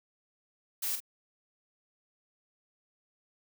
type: noise with echo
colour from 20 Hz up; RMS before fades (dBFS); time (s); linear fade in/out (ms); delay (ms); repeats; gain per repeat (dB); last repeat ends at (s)
blue; -33; 0.82-0.96; 10; 44; 1; -7; 1.004
effects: none